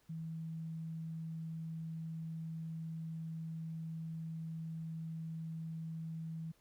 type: tone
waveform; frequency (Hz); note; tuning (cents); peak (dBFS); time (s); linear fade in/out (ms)
sine; 161.8; E3; -32; -40; 0.09-6.52; 10
effects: pink hiss -72 dBFS RMS until 6.6 s